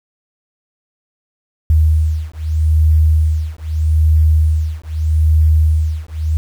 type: beating tone pair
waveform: sine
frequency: 77.78 / 78.58 Hz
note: D#2 / D#2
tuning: 0 / +18 cents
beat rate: 0.8 Hz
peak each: -13 dBFS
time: 1.7-6.37 s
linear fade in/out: 0 ms
effects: 7-bit

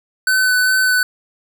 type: tone with vibrato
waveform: square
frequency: 1510 Hz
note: F#6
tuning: 35 cents sharp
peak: -13 dBFS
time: 0.27-1.03 s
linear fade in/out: 2 ms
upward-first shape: sine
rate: 2.5 Hz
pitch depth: 13 cents each way
effects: none

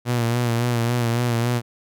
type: tone with vibrato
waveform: sawtooth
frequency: 119.1 Hz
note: A#2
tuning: 38 cents sharp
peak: -15 dBFS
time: 0.05-1.62 s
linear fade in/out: 50 ms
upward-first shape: sine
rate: 3.6 Hz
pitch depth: 47 cents each way
effects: none

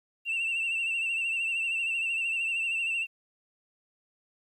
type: tone with vibrato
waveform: sine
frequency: 2706 Hz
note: E7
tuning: 45 cents sharp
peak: -25 dBFS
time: 0.25-3.07 s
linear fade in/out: 50 ms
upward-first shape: sine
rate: 13 Hz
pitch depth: 51 cents each way
effects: tanh soft clip ceiling -25 dBFS + 11-bit

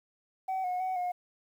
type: tone with pitch steps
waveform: sine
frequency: 758 / 726 / 748 / 718 Hz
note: F#5 / F#5 / F#5 / F5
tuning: +42 / -33 / +19 / +48 cents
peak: -27 dBFS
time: 0.48-1.12 s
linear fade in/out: 10 ms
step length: 160 ms
effects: tanh soft clip ceiling -28 dBFS + 10-bit

